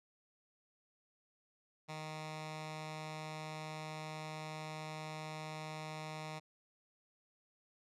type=tone with notch filter; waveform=10% pulse; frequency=155.5 Hz; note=D#3; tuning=1 cent flat; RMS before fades=-45 dBFS; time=1.88-6.4 s; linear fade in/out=20 ms; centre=370 Hz; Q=0.84; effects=low-pass 7000 Hz 12 dB/octave